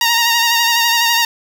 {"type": "tone with vibrato", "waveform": "10% pulse", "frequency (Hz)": 932.3, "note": "A#5", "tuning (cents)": 0, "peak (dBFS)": -3, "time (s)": [0.01, 1.25], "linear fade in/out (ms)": 2, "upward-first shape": "sine", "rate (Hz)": 12, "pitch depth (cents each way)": 33, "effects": []}